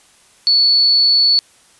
sine tone, 4435 Hz, C#8, in tune, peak -9 dBFS, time 0.47-1.39 s, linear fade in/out 0 ms, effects white hiss -50 dBFS RMS until 1.79 s + resampled to 24000 Hz

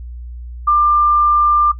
sine tone, 1192 Hz, D6, 25 cents sharp, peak -9 dBFS, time 0.67-1.72 s, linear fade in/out 10 ms, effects noise-tail reverb RT60 0.1 s tail -18 dB re dry + added 60 Hz sine -27 dBFS peak until 1.79 s

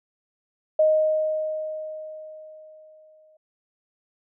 sine tone with exponential decay, 622.3 Hz, D#5, in tune, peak -14 dBFS, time 0.79-3.37 s, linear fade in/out 5 ms, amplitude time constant 560 ms, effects none

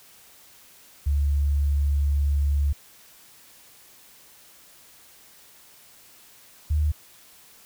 sine tone pair in turn, 71.4 / 75.49 Hz, D2 / D2, -48 / +48 cents, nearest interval minor second, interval 96 cents, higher second, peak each -19 dBFS, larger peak neither, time 1.06-2.73 / 6.7-6.92 s, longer first, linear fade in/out 10 ms, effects white hiss -52 dBFS RMS until 7.65 s

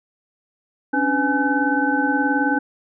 sine tone cluster, 273.5 / 292.3 / 499.6 / 836 / 1520 Hz, C#4 / D4 / B4 / G#5 / F#6, -23 / -8 / +20 / +11 / +46 cents, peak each -22 / -23 / -29 / -23 / -22 dBFS, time 0.93-2.59 s, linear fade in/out 10 ms, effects none

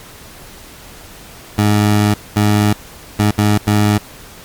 20% pulse tone bursts at uneven times, 104.4 Hz, G#2, 10 cents sharp, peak -5 dBFS, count 5, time 1.58-2.14 / 2.36-2.73 / 3.19-3.31 / 3.38-3.58 / 3.67-3.98 s, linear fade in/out 5 ms, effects pink hiss -37 dBFS RMS until 4.44 s + MP3 96 kbps

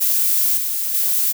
violet noise with level steps, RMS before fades -17 / -22 / -18 dBFS, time 0-1.33 s, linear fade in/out 20 ms, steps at 0.57 / 0.94 s, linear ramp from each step 5 ms, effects none

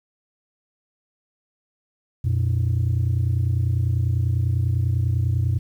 sine tone pair together, 89.8 / 119.87 Hz, F2 / A#2, +49 / +49 cents, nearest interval perfect fourth, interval 500 cents, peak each -19 dBFS, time 2.24-5.59 s, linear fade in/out 10 ms, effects tanh soft clip ceiling -15 dBFS + 9-bit

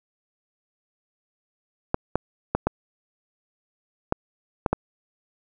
clicks, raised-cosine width 1 ms, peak -6 dBFS, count 7, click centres 1.944 / 2.156 / 2.55 / 2.67 / 4.124 / 4.662 / 4.73 s, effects none

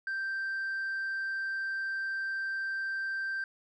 sine tone, 1568 Hz, G6, in tune, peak -29 dBFS, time 0.07-3.44 s, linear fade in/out 2 ms, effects tanh soft clip ceiling -30 dBFS

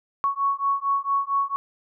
sine beating tone pair, 1108.7 / 1113.1 Hz, C#6 / C#6, 0 / +7 cents, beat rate 4.4 Hz, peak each -24 dBFS, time 0.24-1.56 s, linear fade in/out 0 ms, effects none

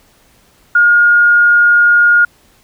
sine tone, 1426 Hz, F6, 36 cents sharp, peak -5 dBFS, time 0.75-2.25 s, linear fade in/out 5 ms, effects pink hiss -50 dBFS RMS until 2.63 s

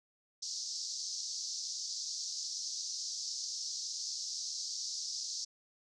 white band-pass noise, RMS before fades -40 dBFS, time 0.42-5.45 s, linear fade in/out 10 ms, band 4500 to 6300 Hz, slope 48 dB/octave, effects none

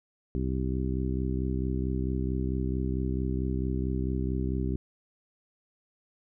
harmonic tone, 64.5 Hz, C2, 24 cents flat, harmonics 1 / 2 / 3 / 4 / 5 / 6, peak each -30 / -33 / -35 / -36 / -37 / -38 dBFS, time 0.35-4.76 s, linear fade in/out 0 ms, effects none

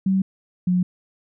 sine tone pair in turn, 191.2 / 180.47 Hz, G3 / F#3, -43 / -43 cents, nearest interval minor second, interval 100 cents, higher first, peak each -16 dBFS, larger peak neither, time 0.06-0.22 / 0.67-0.83 s, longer neither, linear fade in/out 5 ms, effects none

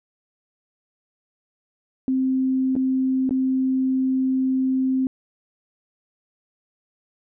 sine tone with dropouts, 261.6 Hz, C4, in tune, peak -18 dBFS, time 2.08-5.07 s, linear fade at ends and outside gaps 1 ms, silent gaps 2.754-2.763 / 3.293-3.308 s, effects none

